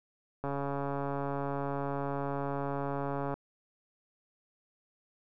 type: click train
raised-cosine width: 1 ms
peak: -21 dBFS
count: 407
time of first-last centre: 0.44-3.34 s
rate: 140 Hz
effects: none